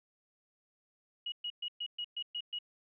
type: tone bursts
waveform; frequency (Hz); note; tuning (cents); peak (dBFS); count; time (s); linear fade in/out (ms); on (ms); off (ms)
sine; 2900; F#7; -35; -35; 8; 1.26-2.588; 5; 61; 120
effects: none